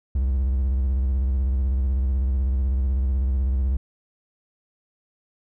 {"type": "tone with vibrato", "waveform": "triangle", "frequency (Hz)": 65.41, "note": "C2", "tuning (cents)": 0, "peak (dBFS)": -17, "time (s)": [0.15, 3.77], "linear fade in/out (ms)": 5, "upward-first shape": "square", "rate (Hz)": 16, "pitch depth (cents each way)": 96, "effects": []}